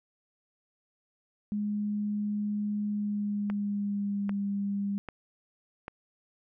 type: tone with pitch glide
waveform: sine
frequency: 207.7 to 200.4 Hz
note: G#3 to G3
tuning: 0 to +38 cents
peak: -28 dBFS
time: 1.52-4.98 s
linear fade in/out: 0 ms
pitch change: -62 cents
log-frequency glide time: 2.88-4.38 s
type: click train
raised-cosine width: 0.5 ms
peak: -23 dBFS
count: 4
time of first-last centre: 3.5-5.881 s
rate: 1.26 Hz
effects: none